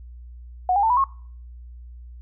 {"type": "tone with pitch steps", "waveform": "sine", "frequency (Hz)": [733, 808.6, 892.1, 984.1, 1085.6], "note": ["F#5", "G#5", "A5", "B5", "C#6"], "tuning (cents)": [-16, -46, 24, -6, -36], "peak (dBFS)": -16, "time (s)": [0.69, 1.04], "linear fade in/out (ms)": 2, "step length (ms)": 70, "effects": ["noise-tail reverb RT60 0.5 s tail -21 dB re dry", "added 60 Hz sine -38 dBFS peak until 2.21 s"]}